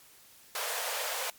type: high-pass noise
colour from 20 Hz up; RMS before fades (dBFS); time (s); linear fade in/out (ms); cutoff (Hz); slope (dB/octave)
pink; -34; 0.55-1.3; 2; 460; 96
effects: white hiss -57 dBFS RMS until 1.38 s + MP3 96 kbps